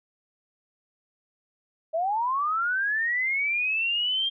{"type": "linear sweep", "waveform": "sine", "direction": "up", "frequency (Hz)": [622.3, 3215], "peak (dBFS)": -23, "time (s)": [1.93, 4.3], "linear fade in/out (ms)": 20, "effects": []}